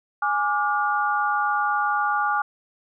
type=chord; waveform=sine; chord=D diminished; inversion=second; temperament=equal with one note detuned; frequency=830.6 / 1174.7 / 1427.1 Hz; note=Ab5 / D6 / F6; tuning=0 / 0 / +37 cents; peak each=-24 / -24 / -25 dBFS; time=0.22-2.42 s; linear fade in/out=5 ms; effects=none